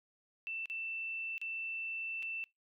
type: tone with dropouts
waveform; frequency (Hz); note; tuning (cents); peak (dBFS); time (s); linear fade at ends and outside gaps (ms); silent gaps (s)
sine; 2669; E7; +21; -37; 0.47-2.44; 0; 0.657-0.699 / 1.38-1.415 / 2.225-2.229
effects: noise-tail reverb RT60 0.2 s tail -25 dB re dry